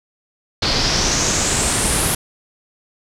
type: noise with low-pass filter sweep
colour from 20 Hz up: pink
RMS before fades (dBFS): -18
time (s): 0.62-2.15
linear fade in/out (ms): 5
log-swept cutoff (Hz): 4500 to 11000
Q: 4.2
effects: none